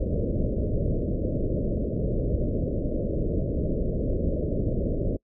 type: low-pass noise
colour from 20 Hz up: pink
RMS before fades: -26 dBFS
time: 0-5.17 s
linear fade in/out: 10 ms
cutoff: 610 Hz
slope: 96 dB/octave
effects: noise-tail reverb RT60 0.1 s tail -25 dB re dry